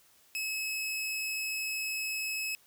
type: tone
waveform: sawtooth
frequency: 2579 Hz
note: E7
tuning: 39 cents flat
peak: -29 dBFS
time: 0.35-2.55 s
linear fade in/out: 0 ms
effects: white hiss -63 dBFS RMS until 2.66 s